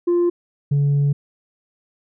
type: tone pair in turn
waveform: sine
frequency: 348.5 / 142.6 Hz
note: F4 / C#3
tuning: -4 / +49 cents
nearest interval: octave + minor third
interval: 1547 cents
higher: first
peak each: -12 dBFS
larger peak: neither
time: 0.07-0.3 / 0.71-1.13 s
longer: second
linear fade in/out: 10 ms
effects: tanh soft clip ceiling -13 dBFS